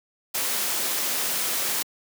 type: noise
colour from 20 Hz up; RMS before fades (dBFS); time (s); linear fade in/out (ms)
white; -26; 0.34-1.83; 10
effects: high-pass 200 Hz 12 dB/octave